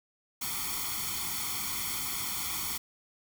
white noise with comb filter, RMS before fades -34 dBFS, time 0.41-2.78 s, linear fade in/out 10 ms, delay 0.9 ms, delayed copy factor +0.95, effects none

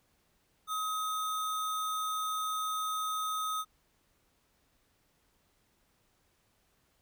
sine tone with sample-and-hold, 1267 Hz, D#6, 31 cents sharp, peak -31 dBFS, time 0.67-3.65 s, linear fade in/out 50 ms, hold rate 4900 Hz, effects pink hiss -72 dBFS RMS until 7.01 s

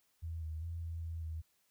sine tone with pitch steps, 82.2 / 79 / 84 / 82.8 / 82.3 / 80.2 Hz, E2 / D#2 / E2 / E2 / E2 / E2, -4 / +27 / +33 / +8 / -2 / -47 cents, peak -38 dBFS, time 0.22-1.42 s, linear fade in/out 20 ms, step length 200 ms, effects white hiss -75 dBFS RMS until 1.7 s

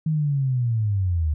sine linear sweep, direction down, 160 to 73.42 Hz, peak -19 dBFS, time 0.06-1.34 s, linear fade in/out 5 ms, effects none

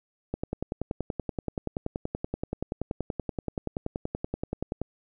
click train, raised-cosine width 2 ms, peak -16 dBFS, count 48, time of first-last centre 0.34-4.816 s, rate 10.5 Hz, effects none

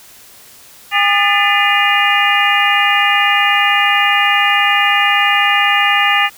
harmonic tone with a mistuned harmonic, 405.8 Hz, G#4, 40 cents flat, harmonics 2 / 3 / 4 / 5 / 6 / 7, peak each -17 / -17 / -17 / -17 / -17 / -17 dBFS, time 0.91-6.3 s, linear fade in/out 50 ms, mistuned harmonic 4, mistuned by +140 cents, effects white hiss -41 dBFS RMS until 6.37 s

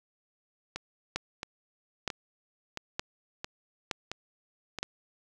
two click trains, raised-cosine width 0.2 ms, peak -18 / -13 dBFS, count 7 / 5, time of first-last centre 0.76-4.787 / 1.16-4.83 s, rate 1.49 / 1.09 Hz, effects none

